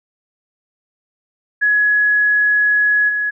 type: tone with level steps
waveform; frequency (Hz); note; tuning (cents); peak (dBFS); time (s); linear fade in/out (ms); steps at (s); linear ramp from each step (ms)
sine; 1683; G#6; +23; -11 / -16; 1.61-3.31; 20; 3.08; 20
effects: none